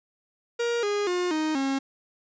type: tone with pitch steps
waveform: 45% pulse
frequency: 472 / 410.9 / 357.7 / 311.4 / 271.1 Hz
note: A#4 / G#4 / F4 / D#4 / C#4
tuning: +22 / -18 / +41 / +2 / -38 cents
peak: -24 dBFS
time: 0.59-1.79 s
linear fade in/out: 10 ms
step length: 240 ms
effects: resampled to 16000 Hz + 11-bit